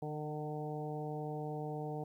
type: harmonic tone with a mistuned harmonic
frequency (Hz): 151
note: D3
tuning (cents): +48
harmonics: 1 / 2 / 3 / 4 / 5 / 6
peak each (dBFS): -41 / -46 / -43 / -49 / -45 / -53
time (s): 0.02-2.04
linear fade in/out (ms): 5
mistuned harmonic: 4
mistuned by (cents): +16
effects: 12-bit